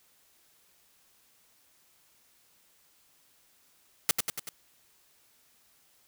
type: noise with echo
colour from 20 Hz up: white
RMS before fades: -23 dBFS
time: 4.09-4.11 s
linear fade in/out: 0 ms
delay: 95 ms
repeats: 4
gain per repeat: -4 dB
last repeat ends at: 4.49 s
effects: white hiss -65 dBFS RMS until 6.07 s